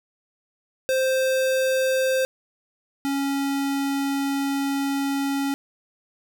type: tone pair in turn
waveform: square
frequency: 523.3 / 277.2 Hz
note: C5 / C#4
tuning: 0 / 0 cents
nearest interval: major seventh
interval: 1100 cents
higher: first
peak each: -20 / -23 dBFS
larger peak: first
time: 0.89-2.25 / 3.05-5.54 s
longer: second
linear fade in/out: 0 ms
effects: none